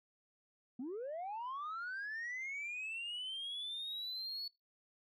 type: linear sweep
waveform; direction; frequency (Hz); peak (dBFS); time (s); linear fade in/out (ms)
sine; up; 230 to 4435; -38; 0.79-4.48; 5
effects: noise-tail reverb RT60 0.2 s tail -23 dB re dry + tanh soft clip ceiling -38 dBFS